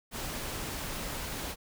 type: noise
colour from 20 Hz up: pink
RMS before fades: -37 dBFS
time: 0.11-1.56 s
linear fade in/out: 50 ms
effects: none